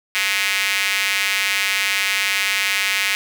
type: tone with high-pass filter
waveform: square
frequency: 98.7 Hz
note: G2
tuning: 12 cents sharp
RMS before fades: -20 dBFS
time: 0.15-3.15 s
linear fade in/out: 0 ms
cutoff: 2200 Hz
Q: 2.5
effects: none